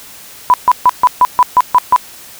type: tone bursts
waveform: sine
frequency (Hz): 994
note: B5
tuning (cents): +11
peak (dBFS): -3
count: 9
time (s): 0.5-1.962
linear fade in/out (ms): 0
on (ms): 38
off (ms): 140
effects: white hiss -35 dBFS RMS until 2.39 s